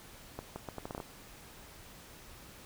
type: accelerating click train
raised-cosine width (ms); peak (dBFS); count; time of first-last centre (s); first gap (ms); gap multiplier
1; -25; 9; 0.39-1.002; 170; 0.75
effects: pink hiss -53 dBFS RMS until 2.65 s